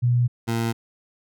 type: tone pair in turn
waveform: sine / 20% pulse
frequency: 121.7 / 115.15 Hz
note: B2 / A#2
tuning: -25 / -21 cents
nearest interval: minor second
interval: 96 cents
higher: first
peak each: -16 / -17 dBFS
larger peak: first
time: 0.02-0.28 / 0.47-0.73 s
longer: neither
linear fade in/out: 20 ms
effects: none